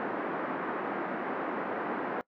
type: band-pass noise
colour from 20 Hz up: pink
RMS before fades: -34 dBFS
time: 0-2.21 s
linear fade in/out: 0 ms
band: 230 to 1700 Hz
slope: 24 dB/octave
effects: noise-tail reverb RT60 0.1 s tail -22 dB re dry